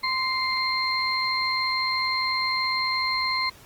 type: tone cluster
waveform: sine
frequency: 1038 / 2101 / 4185 Hz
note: C6 / C7 / C8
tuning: -14 / +7 / 0 cents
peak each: -27 dBFS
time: 0.03-3.5 s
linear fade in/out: 10 ms
effects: pink hiss -50 dBFS RMS until 3.65 s + Opus 24 kbps